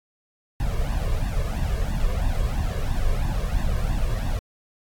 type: noise with flanger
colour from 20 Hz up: brown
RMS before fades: -23 dBFS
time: 0.6-4.39 s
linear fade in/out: 0 ms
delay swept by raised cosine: 1.1 to 1.83 ms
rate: 3 Hz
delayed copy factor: +0.9
effects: AAC 64 kbps